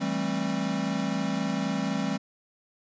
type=chord; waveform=square; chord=A minor seventh; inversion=second; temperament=equal with one note detuned; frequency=164.81 / 196 / 220 / 266 Hz; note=E3 / G3 / A3 / C4; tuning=0 / 0 / 0 / +29 cents; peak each=-35 / -31 / -34 / -32 dBFS; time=0-2.18 s; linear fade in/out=20 ms; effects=resampled to 16000 Hz